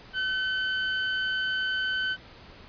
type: tone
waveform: 30% pulse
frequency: 1523 Hz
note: F#6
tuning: 50 cents sharp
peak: -23 dBFS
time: 0.13-2.17 s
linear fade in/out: 50 ms
effects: pink hiss -49 dBFS RMS until 2.68 s + resampled to 11025 Hz